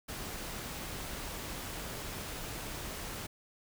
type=noise; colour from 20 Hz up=pink; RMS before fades=-41 dBFS; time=0.08-3.27 s; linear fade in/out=10 ms; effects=none